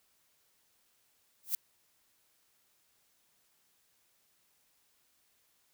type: noise with exponential growth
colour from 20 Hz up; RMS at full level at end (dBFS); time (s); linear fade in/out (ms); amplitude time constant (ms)
violet; -27; 1.43-1.55; 2; 26
effects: white hiss -72 dBFS RMS until 5.73 s